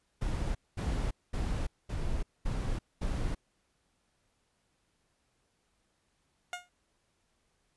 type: noise bursts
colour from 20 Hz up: brown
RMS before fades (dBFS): -32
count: 6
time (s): 0.21-3.35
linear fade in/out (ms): 10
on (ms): 340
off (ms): 220
type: tone with exponential decay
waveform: 15% pulse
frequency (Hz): 714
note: F5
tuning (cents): +38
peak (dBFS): -26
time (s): 6.53-6.69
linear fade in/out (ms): 1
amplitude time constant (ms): 34
effects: pink hiss -75 dBFS RMS until 7.76 s + resampled to 24000 Hz